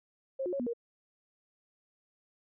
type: tone with pitch steps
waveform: sine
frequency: 535 / 359.1 / 553 / 243.7 / 470.2 Hz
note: C5 / F4 / C#5 / B3 / A#4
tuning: +38 / +48 / -4 / -23 / +15 cents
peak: -31 dBFS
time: 0.39-0.735 s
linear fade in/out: 10 ms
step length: 69 ms
effects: none